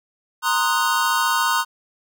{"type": "chord", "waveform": "square", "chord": "C half-diminished seventh", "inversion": "third", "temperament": "equal", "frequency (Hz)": [932.3, 1046.5, 1244.5, 1480], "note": ["Bb5", "C6", "Eb6", "Gb6"], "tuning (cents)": [0, 0, 0, 0], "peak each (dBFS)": -24, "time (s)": [0.42, 1.65], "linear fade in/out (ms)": 50, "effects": []}